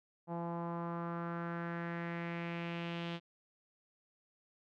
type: tone with low-pass filter sweep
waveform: sawtooth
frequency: 170 Hz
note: F3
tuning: 46 cents flat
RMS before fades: -40 dBFS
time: 0.27-3.2 s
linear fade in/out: 50 ms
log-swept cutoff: 840 to 3300 Hz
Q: 2.9
effects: none